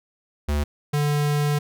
square tone pair in turn, 73.42 / 146.84 Hz, D2 / D3, 0 / 0 cents, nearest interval octave, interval 1200 cents, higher second, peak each -21 / -20 dBFS, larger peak second, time 0.48-0.64 / 0.93-1.59 s, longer second, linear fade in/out 10 ms, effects none

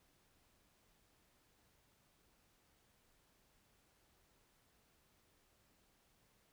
silence, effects pink hiss -74 dBFS RMS until 6.52 s

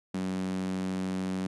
sawtooth tone with high-pass filter, 93.4 Hz, F#2, 17 cents sharp, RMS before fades -32 dBFS, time 0.14-1.47 s, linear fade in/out 5 ms, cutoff 210 Hz, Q 4.8, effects resampled to 24000 Hz

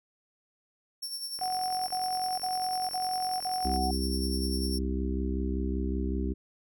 sawtooth tone with tremolo, 5450 Hz, F8, 43 cents flat, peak -30 dBFS, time 1.02-4.79 s, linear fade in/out 10 ms, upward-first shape sine, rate 10 Hz, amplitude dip 55%
click train, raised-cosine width 0.5 ms, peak -31 dBFS, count 107, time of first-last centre 1.39-3.761 s, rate 44.7 Hz
sine tone bursts, 742 Hz, F#5, 5 cents sharp, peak -29 dBFS, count 5, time 1.41-3.91 s, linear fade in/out 5 ms, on 460 ms, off 50 ms
harmonic tone, 65.3 Hz, C2, 3 cents flat, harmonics 1 / 3 / 4 / 5 / 6, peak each -30 / -35 / -36 / -37 / -38 dBFS, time 3.64-6.34 s, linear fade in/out 20 ms
effects none

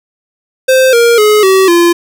square tone with pitch steps, 521 / 469.6 / 423.2 / 381.4 / 343.7 Hz, C5 / A#4 / G#4 / G4 / F4, -7 / +13 / +33 / -47 / -28 cents, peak -5 dBFS, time 0.68-1.93 s, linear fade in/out 10 ms, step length 250 ms, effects 7-bit

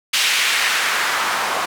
white noise with band-pass filter sweep, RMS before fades -19 dBFS, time 0.13-1.66 s, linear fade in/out 10 ms, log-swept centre 2900 to 880 Hz, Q 1.3, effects none

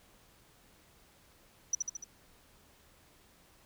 sine tone with echo, 5920 Hz, F#8, in tune, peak -24 dBFS, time 1.73-1.75 s, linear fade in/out 5 ms, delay 73 ms, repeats 4, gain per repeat -4 dB, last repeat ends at 2.042 s, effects tanh soft clip ceiling -22 dBFS + pink hiss -63 dBFS RMS until 3.65 s

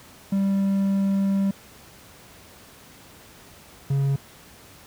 triangle tone pair in turn, 196 / 138.25 Hz, G3 / C#3, 0 / -4 cents, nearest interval tritone, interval 604 cents, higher first, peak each -17 dBFS, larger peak neither, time 0.32-1.51 / 3.9-4.16 s, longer first, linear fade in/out 5 ms, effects pink hiss -48 dBFS RMS until 4.86 s + high-pass 60 Hz 12 dB/octave

